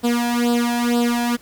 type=tone with flanger; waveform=sawtooth; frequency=238.9 Hz; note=A#3; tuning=43 cents sharp; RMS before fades=-19 dBFS; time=0.03-1.37 s; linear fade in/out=20 ms; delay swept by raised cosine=0.23 to 1.22 ms; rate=2.1 Hz; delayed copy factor=+0.85; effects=pink hiss -49 dBFS RMS until 1.41 s